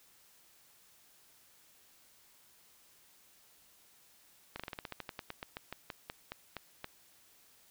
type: slowing click train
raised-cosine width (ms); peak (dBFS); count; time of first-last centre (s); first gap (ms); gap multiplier
0.3; -24; 20; 4.56-6.844; 36; 1.12
effects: white hiss -64 dBFS RMS until 7.7 s